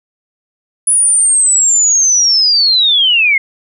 sine linear sweep, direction down, 9956 to 2093 Hz, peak -7 dBFS, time 0.87-3.38 s, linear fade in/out 5 ms, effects none

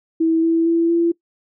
sine tone with pitch steps, 325.5 / 329.7 / 333.9 / 338.1 Hz, E4 / E4 / E4 / E4, -22 / 0 / +22 / +44 cents, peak -13 dBFS, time 0.2-1.12 s, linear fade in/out 10 ms, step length 230 ms, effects noise-tail reverb RT60 0.1 s tail -21 dB re dry

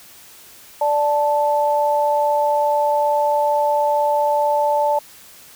sine tone pair together, 587.3 / 877.7 Hz, D5 / A5, 0 / -5 cents, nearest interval perfect fifth, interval 695 cents, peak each -18 / -17 dBFS, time 0.81-4.99 s, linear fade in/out 5 ms, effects white hiss -44 dBFS RMS until 5.55 s

